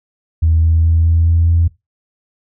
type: tone with pitch steps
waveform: sine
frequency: 80.8 / 81.46 / 82.12 / 82.78 / 83.46 / 84.13 Hz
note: E2 / E2 / E2 / E2 / E2 / E2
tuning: -34 / -20 / -6 / +8 / +22 / +36 cents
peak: -8 dBFS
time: 0.42-1.68 s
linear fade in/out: 10 ms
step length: 210 ms
effects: noise-tail reverb RT60 0.2 s tail -20 dB re dry + tanh soft clip ceiling -4 dBFS